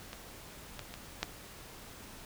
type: clicks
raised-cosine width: 0.2 ms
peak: -25 / -23 / -24 / -13 dBFS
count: 4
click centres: 0.131 / 0.793 / 0.94 / 1.23 s
effects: pink hiss -50 dBFS RMS until 2.25 s